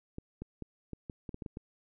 clicks, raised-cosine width 3 ms, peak -27 dBFS, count 10, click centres 0.184 / 0.42 / 0.623 / 0.933 / 1.098 / 1.292 / 1.344 / 1.422 / 1.462 / 1.571 s, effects none

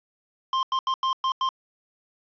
square tone bursts at uneven times, 1053 Hz, C6, 11 cents sharp, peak -22 dBFS, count 6, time 0.53-0.63 / 0.72-0.79 / 0.87-0.94 / 1.03-1.13 / 1.24-1.32 / 1.41-1.49 s, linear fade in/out 2 ms, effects resampled to 11025 Hz + 8-bit

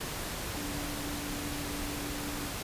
sine tone in noise, 290.1 Hz, D4, 21 cents flat, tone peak -39 dBFS, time 0.56-2.48 s, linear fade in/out 10 ms, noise pink, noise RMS -37 dBFS, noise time 0-2.63 s, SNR -5 dB, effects resampled to 32000 Hz

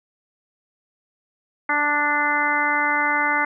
harmonic tone, 293.7 Hz, D4, in tune, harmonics 1 / 2 / 3 / 4 / 5 / 6 / 7, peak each -31 / -33 / -24 / -26 / -24 / -27 / -23 dBFS, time 1.69-3.45 s, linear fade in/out 5 ms, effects none

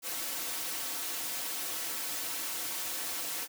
white noise with comb filter, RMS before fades -36 dBFS, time 0.02-3.48 s, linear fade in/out 50 ms, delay 4.9 ms, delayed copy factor -0.7, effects high-pass 200 Hz 12 dB/octave

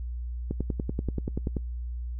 click train, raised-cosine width 3 ms, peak -16 dBFS, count 12, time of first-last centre 0.51-1.568 s, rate 10.4 Hz, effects noise-tail reverb RT60 0.1 s tail -23 dB re dry + added 60 Hz sine -31 dBFS peak until 2.19 s

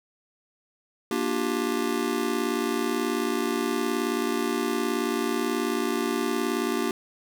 square chord, G minor seventh, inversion first, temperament just, 235.2 / 294 / 352.8 / 392 Hz, Bb3 / D4 / F4 / G4, +16 / +2 / +18 / 0 cents, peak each -31 dBFS, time 1.11-6.91 s, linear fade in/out 2 ms, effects none

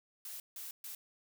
blue noise bursts at uneven times, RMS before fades -45 dBFS, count 3, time 0.25-0.4 / 0.56-0.71 / 0.84-0.95 s, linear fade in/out 2 ms, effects none

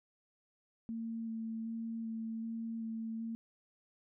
sine tone with vibrato, 225.9 Hz, A3, 46 cents sharp, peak -37 dBFS, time 0.89-3.35 s, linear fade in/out 0 ms, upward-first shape square, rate 1.3 Hz, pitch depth 11 cents each way, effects none

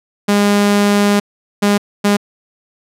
sawtooth tone bursts at uneven times, 204 Hz, G#3, 31 cents flat, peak -6 dBFS, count 3, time 0.28-1.2 / 1.62-1.78 / 2.04-2.17 s, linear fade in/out 10 ms, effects low-pass 12000 Hz 12 dB/octave

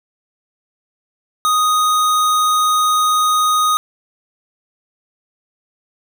square tone, 1244.5 Hz, D#6, in tune, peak -13 dBFS, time 1.45-3.77 s, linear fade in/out 0 ms, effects none

